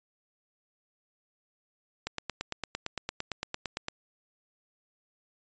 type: click train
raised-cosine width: 0.2 ms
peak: -15 dBFS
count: 17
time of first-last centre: 2.07-3.884 s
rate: 8.82 Hz
effects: resampled to 16000 Hz